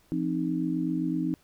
sine tone cluster, 171.3 / 262.3 / 310.1 Hz, F3 / C4 / D#4, -33 / +4 / -6 cents, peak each -31 / -30 / -29 dBFS, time 0.12-1.34 s, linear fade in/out 0 ms, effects pink hiss -63 dBFS RMS until 1.43 s

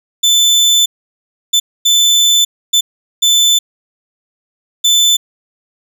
30% pulse tone bursts at uneven times, 3520 Hz, A7, in tune, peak -5 dBFS, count 6, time 0.23-0.86 / 1.53-1.6 / 1.85-2.45 / 2.73-2.81 / 3.22-3.59 / 4.84-5.17 s, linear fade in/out 10 ms, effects none

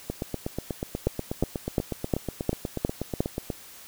two click trains, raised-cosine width 2 ms, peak -15 / -9 dBFS, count 29 / 7, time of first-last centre 0.1-3.502 / 1.07-3.205 s, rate 8.23 / 2.81 Hz, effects white hiss -47 dBFS RMS until 3.87 s

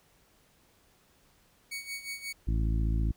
sawtooth tone with tremolo, 2235 Hz, C#7, 14 cents sharp, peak -31 dBFS, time 1.71-2.33 s, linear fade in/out 10 ms, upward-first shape sine, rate 5.6 Hz, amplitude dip 75%
harmonic tone, 55 Hz, A1, in tune, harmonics 1 / 2 / 3 / 4 / 5 / 6, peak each -26 / -33 / -38 / -41 / -42 / -44 dBFS, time 2.47-3.12 s, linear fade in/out 10 ms
effects pink hiss -65 dBFS RMS until 3.16 s

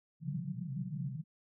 pink band-pass noise, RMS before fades -39 dBFS, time 0.2-1.24 s, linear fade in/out 50 ms, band 130 to 190 Hz, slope 96 dB/octave, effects none

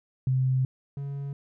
sine / triangle tone pair in turn, 130.1 / 140.08 Hz, C3 / C#3, -9 / +18 cents, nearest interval minor second, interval 127 cents, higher second, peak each -21 / -29 dBFS, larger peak first, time 0.27-0.65 / 0.97-1.33 s, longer first, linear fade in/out 2 ms, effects none

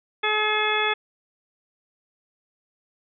harmonic tone, 426.4 Hz, G#4, 46 cents sharp, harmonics 1 / 2 / 3 / 4 / 5 / 6 / 8, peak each -28 / -28 / -28 / -28 / -28 / -28 / -28 dBFS, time 0.23-0.94 s, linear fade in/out 10 ms, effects none

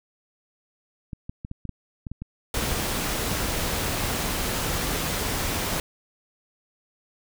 clicks, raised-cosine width 5 ms, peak -21 dBFS, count 12, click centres 1.132 / 1.295 / 1.449 / 1.514 / 1.653 / 1.693 / 2.068 / 2.116 / 2.22 / 2.575 / 2.719 / 3.066 s
pink noise, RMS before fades -27 dBFS, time 2.54-5.8 s, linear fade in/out 2 ms
effects none

